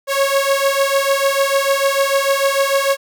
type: beating tone pair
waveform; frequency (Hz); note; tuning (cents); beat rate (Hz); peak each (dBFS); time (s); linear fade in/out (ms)
sawtooth; 547 / 553.7; C#5 / C#5; -23 / -2; 6.7; -13; 0.07-2.97; 50
effects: none